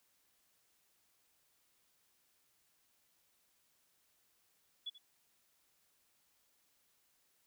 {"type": "tone with echo", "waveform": "sine", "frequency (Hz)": 3410, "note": "G#7", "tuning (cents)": 45, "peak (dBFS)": -39, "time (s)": [4.86, 4.9], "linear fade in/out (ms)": 10, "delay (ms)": 84, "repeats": 1, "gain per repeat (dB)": -15, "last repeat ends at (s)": 4.984, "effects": ["white hiss -75 dBFS RMS until 7.46 s"]}